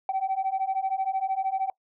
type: beating tone pair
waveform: sine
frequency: 761 / 774 Hz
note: F#5 / G5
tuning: +48 / -22 cents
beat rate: 13 Hz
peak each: -27 / -26 dBFS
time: 0.09-1.7 s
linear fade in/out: 2 ms
effects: noise-tail reverb RT60 0.1 s tail -24 dB re dry + tanh soft clip ceiling -20 dBFS